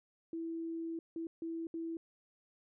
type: tone bursts at uneven times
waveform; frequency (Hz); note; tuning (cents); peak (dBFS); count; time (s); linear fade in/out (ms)
sine; 329.6; E4; 0; -37; 4; 0.33-0.99 / 1.16-1.27 / 1.42-1.67 / 1.74-1.97; 2
effects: none